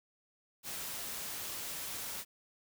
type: noise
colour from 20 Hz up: white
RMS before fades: -41 dBFS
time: 0.63-2.25 s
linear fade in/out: 50 ms
effects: none